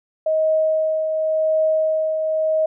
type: tone with tremolo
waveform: sine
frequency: 630 Hz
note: D#5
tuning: 21 cents sharp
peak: -14 dBFS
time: 0.26-2.66 s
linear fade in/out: 5 ms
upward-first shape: triangle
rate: 0.91 Hz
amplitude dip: 45%
effects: none